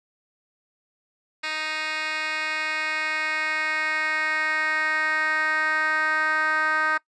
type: tone with band-pass filter sweep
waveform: 10% pulse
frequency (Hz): 311.1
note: D#4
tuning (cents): 0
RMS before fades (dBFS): -25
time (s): 1.43-6.98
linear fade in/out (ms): 10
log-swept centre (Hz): 2900 to 1500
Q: 2.8
effects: noise-tail reverb RT60 0.1 s tail -22 dB re dry + resampled to 22050 Hz